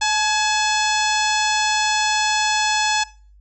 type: harmonic tone with a mistuned harmonic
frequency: 859 Hz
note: A5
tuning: 42 cents flat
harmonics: 1 / 2 / 3 / 4 / 5 / 6 / 7 / 8 / 9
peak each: -21 / -24 / -26 / -27 / -28 / -29 / -29 / -30 / -31 dBFS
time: 0.01-3.04 s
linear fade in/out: 10 ms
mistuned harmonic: 2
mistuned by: -49 cents
effects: noise-tail reverb RT60 0.4 s tail -21 dB re dry + added 50 Hz sine -46 dBFS peak until 3.4 s